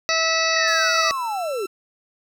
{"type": "harmonic tone", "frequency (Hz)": 650, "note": "E5", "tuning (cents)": -24, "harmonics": [1, 2, 3, 4, 6, 7, 8, 9], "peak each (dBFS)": [-25, -25, -24, -26, -28, -26, -29, -30], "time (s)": [0.09, 1.11], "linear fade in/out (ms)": 0}
{"type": "linear sweep", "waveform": "sine", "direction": "down", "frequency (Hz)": [1975.5, 359.9], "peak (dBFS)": -23, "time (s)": [0.52, 1.66], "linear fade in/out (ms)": 5}
{"type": "tone with pitch glide", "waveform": "sawtooth", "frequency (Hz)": [1300, 1336.5], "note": ["E6", "E6"], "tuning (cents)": [-24, 23], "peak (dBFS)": -29, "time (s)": [0.67, 1.67], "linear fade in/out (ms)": 10, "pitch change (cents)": 47, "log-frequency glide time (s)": [0.79, 1.48]}
{"effects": []}